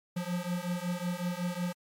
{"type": "beating tone pair", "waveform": "square", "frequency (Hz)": [174.61, 180.01], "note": ["F3", "F#3"], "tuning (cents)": [0, -47], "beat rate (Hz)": 5.4, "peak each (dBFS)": [-35, -35], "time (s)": [0.16, 1.73], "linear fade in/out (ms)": 10, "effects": ["MP3 64 kbps"]}